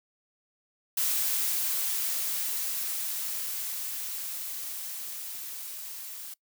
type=noise with level ramp; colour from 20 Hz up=blue; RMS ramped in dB=-27 to -41 dBFS; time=0.97-6.34 s; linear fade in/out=5 ms; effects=noise-tail reverb RT60 0.1 s tail -22 dB re dry